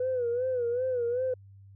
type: tone with vibrato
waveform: sine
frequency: 493.9 Hz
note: B4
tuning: in tune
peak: -25 dBFS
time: 0-1.34 s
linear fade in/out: 5 ms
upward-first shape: sine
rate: 2.6 Hz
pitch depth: 89 cents each way
effects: tanh soft clip ceiling -22 dBFS + added 98 Hz sine -49 dBFS peak until 1.75 s